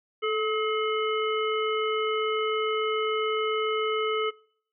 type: harmonic tone with a mistuned harmonic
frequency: 426.5 Hz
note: G#4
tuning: 46 cents sharp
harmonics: 1 / 3 / 5 / 7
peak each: -26 / -30 / -34 / -35 dBFS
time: 0.22-4.31 s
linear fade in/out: 20 ms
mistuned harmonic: 1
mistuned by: +37 cents
effects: noise-tail reverb RT60 0.6 s tail -24 dB re dry